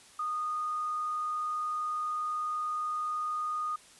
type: tone with tanh clipping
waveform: triangle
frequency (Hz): 1232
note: D#6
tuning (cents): -17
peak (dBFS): -30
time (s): 0.19-3.76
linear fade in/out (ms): 5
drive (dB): 3
effects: white hiss -56 dBFS RMS until 3.99 s + resampled to 24000 Hz